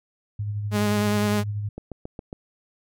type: tone with tremolo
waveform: sine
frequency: 103.83 Hz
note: G#2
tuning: in tune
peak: -24 dBFS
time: 0.39-1.69 s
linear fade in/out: 5 ms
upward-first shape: sine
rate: 12 Hz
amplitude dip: 35%
type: tone with vibrato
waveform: sawtooth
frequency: 207.7 Hz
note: G#3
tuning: in tune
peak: -17 dBFS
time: 0.71-1.44 s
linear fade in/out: 50 ms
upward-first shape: square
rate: 9.8 Hz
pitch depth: 14 cents each way
type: click train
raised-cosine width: 2 ms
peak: -21 dBFS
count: 5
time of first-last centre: 1.78-2.329 s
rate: 7.29 Hz
effects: none